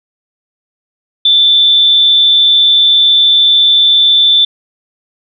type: tone with amplitude modulation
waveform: sine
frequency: 3533 Hz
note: A7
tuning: 6 cents sharp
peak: -3 dBFS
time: 1.25-4.45 s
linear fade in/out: 5 ms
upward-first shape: sine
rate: 258 Hz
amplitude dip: 35%
effects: none